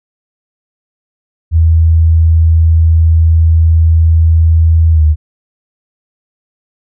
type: tone with pitch glide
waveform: sine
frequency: 81.4 to 76.88 Hz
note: E2 to D#2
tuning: -21 to -20 cents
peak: -4 dBFS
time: 1.51-5.16 s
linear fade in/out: 50 ms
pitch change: -99 cents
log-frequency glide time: 4.92-5.03 s
effects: none